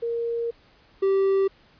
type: tone pair in turn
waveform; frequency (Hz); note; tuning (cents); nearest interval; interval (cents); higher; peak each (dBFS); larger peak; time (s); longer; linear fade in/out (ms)
sine / triangle; 466.5 / 388.9; A#4 / G4; +1 / -14; minor third; 315; first; -24 / -16; second; 0.02-0.51 / 1.02-1.48; first; 10
effects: pink hiss -57 dBFS RMS until 1.79 s + resampled to 11025 Hz